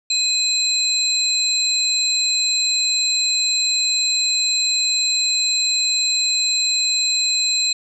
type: tone cluster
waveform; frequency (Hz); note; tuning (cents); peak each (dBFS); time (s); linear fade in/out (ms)
sine; 2511 / 4061 / 7520; D#7 / B7 / A#8; +15 / +48 / +14; -26 / -18 / -22; 0.1-7.73; 5
effects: none